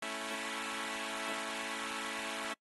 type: chord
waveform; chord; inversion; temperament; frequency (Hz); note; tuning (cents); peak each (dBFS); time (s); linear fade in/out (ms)
5% pulse; A major; none; equal; 220 / 277.2 / 329.6; A3 / C#4 / E4; 0 / 0 / 0; -31 / -31 / -32; 0.02-2.53; 5
effects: noise-tail reverb RT60 0.1 s tail -25 dB re dry + AAC 32 kbps